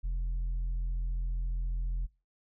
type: tone with tanh clipping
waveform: sine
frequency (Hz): 42.68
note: F1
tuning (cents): -39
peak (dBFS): -30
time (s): 0.03-2.07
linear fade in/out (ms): 20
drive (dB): 3
effects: noise-tail reverb RT60 0.3 s tail -23 dB re dry